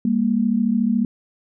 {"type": "tone pair together", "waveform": "sine", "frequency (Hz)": [201.4, 235.3], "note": ["G3", "A#3"], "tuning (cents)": [47, 16], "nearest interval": "minor third", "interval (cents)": 269, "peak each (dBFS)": [-20, -18], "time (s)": [0.05, 1.05], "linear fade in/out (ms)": 2, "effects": []}